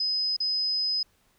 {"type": "tone with dropouts", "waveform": "sine", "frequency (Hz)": 5040, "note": "D#8", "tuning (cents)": 21, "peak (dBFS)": -24, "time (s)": [0, 1.03], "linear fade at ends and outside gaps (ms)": 5, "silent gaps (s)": [0.366, 0.402], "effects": ["pink hiss -66 dBFS RMS until 1.38 s"]}